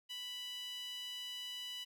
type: tone with high-pass filter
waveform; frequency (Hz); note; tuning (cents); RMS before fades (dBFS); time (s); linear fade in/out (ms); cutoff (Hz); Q
sawtooth; 987.8; B5; 0; -45; 0.09-1.85; 20; 3000; 4.8
effects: none